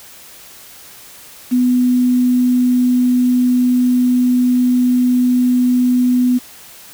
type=tone with quantisation; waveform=sine; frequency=248.8 Hz; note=B3; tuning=13 cents sharp; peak=-10 dBFS; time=1.51-6.39 s; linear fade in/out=20 ms; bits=6; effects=white hiss -39 dBFS RMS until 6.93 s